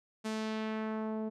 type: tone with low-pass filter sweep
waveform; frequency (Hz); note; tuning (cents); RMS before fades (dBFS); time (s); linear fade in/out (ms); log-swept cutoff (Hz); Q
sawtooth; 218.4; A3; -13; -36; 0.24-1.3; 20; 8700 to 570; 1
effects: none